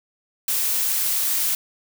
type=noise; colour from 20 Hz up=blue; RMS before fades=-22 dBFS; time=0.48-1.55 s; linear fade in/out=2 ms; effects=none